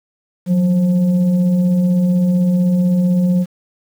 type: tone with frequency modulation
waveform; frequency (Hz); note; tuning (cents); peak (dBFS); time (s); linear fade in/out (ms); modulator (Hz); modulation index
sine; 181.4; F#3; -34; -11; 0.46-3.46; 50; 347; 0.34
effects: 7-bit